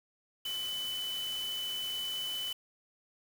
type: tone in noise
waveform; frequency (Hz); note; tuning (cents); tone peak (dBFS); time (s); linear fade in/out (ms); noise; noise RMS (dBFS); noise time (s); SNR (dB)
sine; 3000; F#7; +23; -34; 0.45-2.53; 5; white; -45; 0.45-2.53; +8
effects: none